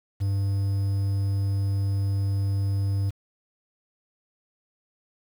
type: tone with quantisation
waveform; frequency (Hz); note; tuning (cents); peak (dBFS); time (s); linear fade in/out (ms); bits
triangle; 98.7; G2; +12; -20; 0.2-3.11; 20; 8
effects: none